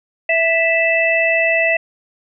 harmonic tone, 659.3 Hz, E5, in tune, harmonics 1 / 3 / 4, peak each -17 / -17 / -17 dBFS, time 0.29-1.77 s, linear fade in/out 5 ms, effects none

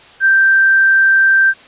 sine tone, 1568 Hz, G6, in tune, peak -7 dBFS, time 0.2-1.54 s, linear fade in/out 50 ms, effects white hiss -41 dBFS RMS until 1.67 s + resampled to 8000 Hz

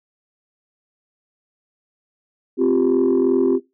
sine chord, C suspended fourth, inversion none, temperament equal, 261.6 / 349.2 / 392 Hz, C4 / F4 / G4, 0 / 0 / 0 cents, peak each -17 dBFS, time 2.57-3.6 s, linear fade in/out 50 ms, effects noise-tail reverb RT60 0.2 s tail -17 dB re dry + tanh soft clip ceiling -9 dBFS

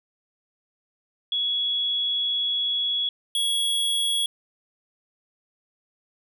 sine / square tone pair in turn, 3361 / 3340 Hz, G#7 / G#7, +20 / +9 cents, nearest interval unison, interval 11 cents, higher first, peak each -22 dBFS, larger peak neither, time 1.32-3.09 / 3.35-4.26 s, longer first, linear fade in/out 2 ms, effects none

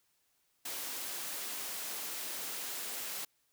white high-pass noise, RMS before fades -40 dBFS, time 0.65-3.25 s, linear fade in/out 5 ms, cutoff 230 Hz, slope 12 dB/octave, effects white hiss -75 dBFS RMS until 3.52 s

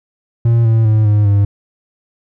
triangle tone with pitch steps, 116.54 / 112.44 / 108.48 / 104.67 / 100.99 Hz, A#2 / A2 / A2 / G#2 / G#2, 0 / +38 / -24 / +14 / -48 cents, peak -6 dBFS, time 0.45-1.45 s, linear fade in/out 5 ms, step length 200 ms, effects none

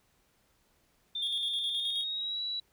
sine tone with pitch glide, 3576 to 3922 Hz, A7 to B7, +27 to -13 cents, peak -32 dBFS, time 1.15-2.6 s, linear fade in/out 5 ms, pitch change +160 cents, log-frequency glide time 1.7-2.42 s
triangle tone with tremolo, 3322 Hz, G#7, in tune, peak -30 dBFS, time 1.22-2.04 s, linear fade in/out 5 ms, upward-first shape square, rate 9.5 Hz, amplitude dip 50%
effects pink hiss -70 dBFS RMS until 2.72 s

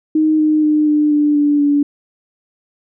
sine tone with pitch steps, 311.1 / 307.2 / 303.3 / 299.5 / 295.7 / 291.9 / 288.3 Hz, D#4 / D#4 / D#4 / D4 / D4 / D4 / D4, 0 / -22 / -44 / +34 / +12 / -10 / -32 cents, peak -10 dBFS, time 0.15-1.83 s, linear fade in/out 5 ms, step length 240 ms, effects none

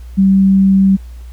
sine tone, 193.2 Hz, G3, 25 cents flat, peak -6 dBFS, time 0.17-0.97 s, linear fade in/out 20 ms, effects added 60 Hz sine -28 dBFS peak until 1.32 s + pink hiss -49 dBFS RMS until 1.32 s

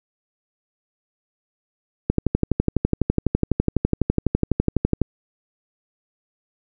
click train, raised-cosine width 3 ms, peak -4 dBFS, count 36, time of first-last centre 2.1-5.017 s, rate 12 Hz, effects none

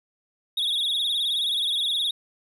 triangle tone with vibrato, 3547 Hz, A7, 13 cents sharp, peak -21 dBFS, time 0.57-2.11 s, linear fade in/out 5 ms, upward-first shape sine, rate 19 Hz, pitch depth 120 cents each way, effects none

